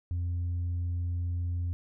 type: tone with tanh clipping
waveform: sine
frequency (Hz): 87.31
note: F2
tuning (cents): 0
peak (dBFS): -29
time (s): 0.11-1.73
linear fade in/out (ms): 0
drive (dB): 1
effects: none